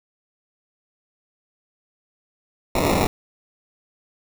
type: noise with sample-and-hold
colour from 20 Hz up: violet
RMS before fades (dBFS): -20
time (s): 2.75-3.07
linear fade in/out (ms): 5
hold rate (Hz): 1575
effects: none